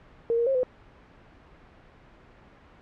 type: tone with pitch steps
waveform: sine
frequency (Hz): 463.3 / 469.7 / 537 / 506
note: A#4 / A#4 / C5 / B4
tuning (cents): -11 / +13 / +45 / +42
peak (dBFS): -21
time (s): 0.3-0.632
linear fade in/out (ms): 0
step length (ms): 83
effects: pink hiss -53 dBFS RMS until 2.81 s + low-pass 2000 Hz 12 dB/octave